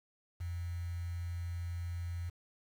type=tone with quantisation; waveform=sine; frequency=86.3 Hz; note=F2; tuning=20 cents flat; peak=-36 dBFS; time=0.4-2.3 s; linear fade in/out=10 ms; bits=9; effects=none